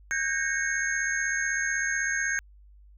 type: tone cluster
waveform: sine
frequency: 1540 / 1616 / 1844 / 2201 / 6430 Hz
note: G6 / G#6 / A#6 / C#7 / G8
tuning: -31 / -48 / -19 / -13 / +43 cents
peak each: -33 / -28 / -34 / -35 / -33 dBFS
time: 0.11-2.39 s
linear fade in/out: 0 ms
effects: added 50 Hz sine -50 dBFS peak until 2.97 s